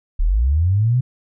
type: linear sweep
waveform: sine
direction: up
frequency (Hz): 32.7 to 130.2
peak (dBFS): -13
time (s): 0.19-1.01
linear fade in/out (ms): 10
effects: none